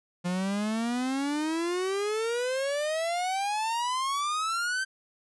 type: exponential sweep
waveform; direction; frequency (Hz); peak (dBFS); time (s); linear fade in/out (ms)
45% pulse; up; 174.61 to 1568; -27; 0.24-4.85; 20
effects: resampled to 24000 Hz